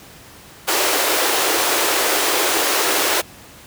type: high-pass noise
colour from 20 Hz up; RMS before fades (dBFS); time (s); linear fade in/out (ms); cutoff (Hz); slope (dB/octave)
pink; -18; 0.67-3.22; 20; 320; 48
effects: pink hiss -42 dBFS RMS until 3.66 s + high-pass 60 Hz 12 dB/octave